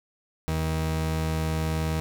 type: tone pair together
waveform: 45% pulse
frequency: 79.4 / 158.8 Hz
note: D#2 / D#3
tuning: +36 / +36 cents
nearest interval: octave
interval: 1200 cents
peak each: -28 dBFS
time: 0.48-2 s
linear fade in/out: 0 ms
effects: none